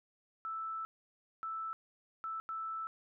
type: tone bursts at uneven times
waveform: sine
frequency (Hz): 1318.5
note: E6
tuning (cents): 0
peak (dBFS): -37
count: 4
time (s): 0.45-0.85 / 1.43-1.73 / 2.24-2.4 / 2.49-2.87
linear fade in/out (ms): 0
effects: none